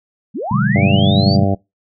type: linear sweep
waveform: sine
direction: up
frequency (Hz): 155.56 to 4770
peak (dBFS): -20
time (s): 0.34-1.37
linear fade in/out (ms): 20
type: chord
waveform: sine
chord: G# half-diminished seventh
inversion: first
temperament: just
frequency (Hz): 124.59 / 149.51 / 186.89 / 207.7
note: B2 / D3 / F#3 / G#3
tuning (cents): +16 / +31 / +18 / 0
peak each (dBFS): -18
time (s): 0.51-1.44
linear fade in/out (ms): 5
type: harmonic tone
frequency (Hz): 98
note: G2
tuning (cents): 0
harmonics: 1 / 2 / 3 / 4 / 5 / 6 / 7 / 8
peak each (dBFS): -17 / -19 / -22 / -26 / -28 / -23 / -23 / -30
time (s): 0.75-1.55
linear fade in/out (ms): 10
effects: noise-tail reverb RT60 0.2 s tail -22 dB re dry